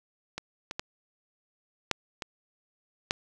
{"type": "clicks", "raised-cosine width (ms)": 0.2, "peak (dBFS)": [-17, -18, -14, -7, -17, -8], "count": 6, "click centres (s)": [0.38, 0.711, 0.795, 1.913, 2.222, 3.109], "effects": []}